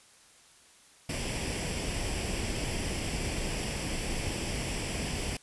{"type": "noise with comb filter", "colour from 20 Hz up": "pink", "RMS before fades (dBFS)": -33, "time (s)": [1.09, 5.37], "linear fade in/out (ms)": 5, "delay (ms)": 0.38, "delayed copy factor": 0.6, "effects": ["white hiss -58 dBFS RMS until 5.42 s", "resampled to 24000 Hz"]}